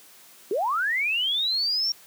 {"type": "linear sweep", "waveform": "sine", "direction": "up", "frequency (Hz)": [353.3, 5588], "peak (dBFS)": -22, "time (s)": [0.51, 1.92], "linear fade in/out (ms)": 2, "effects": ["white hiss -51 dBFS RMS until 2.06 s", "high-pass 150 Hz 12 dB/octave"]}